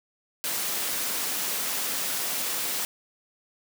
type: high-pass noise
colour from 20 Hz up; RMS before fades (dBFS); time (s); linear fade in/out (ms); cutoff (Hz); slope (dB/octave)
white; -29; 0.44-2.85; 0; 180; 12
effects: none